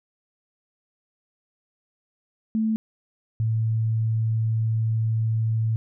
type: tone pair in turn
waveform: sine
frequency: 220 / 111.66 Hz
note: A3 / A2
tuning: 0 / +26 cents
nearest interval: octave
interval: 1174 cents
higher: first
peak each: -20 dBFS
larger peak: neither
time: 2.55-2.76 / 3.4-5.76 s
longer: second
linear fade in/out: 0 ms
effects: none